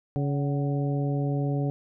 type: harmonic tone with a mistuned harmonic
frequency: 141.2 Hz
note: C#3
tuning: 32 cents sharp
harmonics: 1 / 2 / 3 / 4 / 5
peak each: -25 / -31 / -35 / -37 / -39 dBFS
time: 0.16-1.7 s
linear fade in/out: 0 ms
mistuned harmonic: 5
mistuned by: +87 cents
effects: none